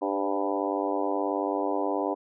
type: harmonic tone with a mistuned harmonic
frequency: 98.6 Hz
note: G2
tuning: 11 cents sharp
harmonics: 3 / 4 / 5 / 6 / 7 / 8 / 9 / 10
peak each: -31 / -32 / -33 / -34 / -34 / -35 / -36 / -36 dBFS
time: 0.01-2.15 s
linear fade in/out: 20 ms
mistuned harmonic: 5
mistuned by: +34 cents
effects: none